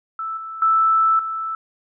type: tone with level steps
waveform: sine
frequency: 1318.5 Hz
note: E6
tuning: in tune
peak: -24 / -29 / -13 / -23 dBFS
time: 0.19-1.55 s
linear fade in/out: 2 ms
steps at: 0.37 / 0.62 / 1.19 s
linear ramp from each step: 2 ms
effects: none